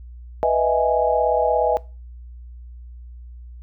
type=chord; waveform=sine; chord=E major seventh; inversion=second; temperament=equal; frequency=493.9 / 622.3 / 659.3 / 830.6 Hz; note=B4 / D#5 / E5 / G#5; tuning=0 / 0 / 0 / 0 cents; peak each=-21 dBFS; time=0.43-1.77 s; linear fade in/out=0 ms; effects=noise-tail reverb RT60 0.3 s tail -21 dB re dry + added 60 Hz sine -36 dBFS peak until 3.62 s